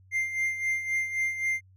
triangle tone with tremolo, 2098 Hz, C7, 4 cents sharp, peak -22 dBFS, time 0.11-1.61 s, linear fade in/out 50 ms, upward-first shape sine, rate 3.8 Hz, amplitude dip 65%, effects added 94 Hz sine -54 dBFS peak until 1.76 s

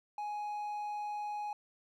triangle tone, 834 Hz, G#5, 7 cents sharp, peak -34 dBFS, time 0.18-1.53 s, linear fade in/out 2 ms, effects none

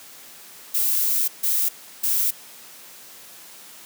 violet noise bursts at uneven times, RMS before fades -21 dBFS, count 3, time 0.74-1.28 / 1.43-1.69 / 2.03-2.31 s, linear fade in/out 10 ms, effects white hiss -44 dBFS RMS until 3.85 s + high-pass 150 Hz 12 dB/octave

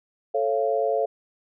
sine chord, A augmented, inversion none, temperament just, 440 / 550 / 687.5 Hz, A4 / C#5 / E#5, 0 / -14 / -27 cents, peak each -25 dBFS, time 0.34-1.06 s, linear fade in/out 10 ms, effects none

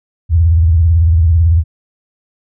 sine tone with vibrato, 82.41 Hz, E2, in tune, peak -6 dBFS, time 0.29-1.64 s, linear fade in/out 50 ms, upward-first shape sine, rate 18 Hz, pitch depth 150 cents each way, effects none

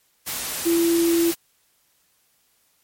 sine tone in noise, 336.7 Hz, E4, 37 cents sharp, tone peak -16 dBFS, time 0.65-1.32 s, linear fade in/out 20 ms, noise white, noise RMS -28 dBFS, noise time 0.26-1.35 s, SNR +9 dB, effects white hiss -64 dBFS RMS until 2.83 s + MP3 64 kbps

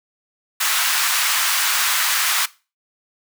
pink high-pass noise, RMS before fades -19 dBFS, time 0.6-2.46 s, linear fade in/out 10 ms, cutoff 1100 Hz, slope 24 dB/octave, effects noise-tail reverb RT60 0.3 s tail -19 dB re dry

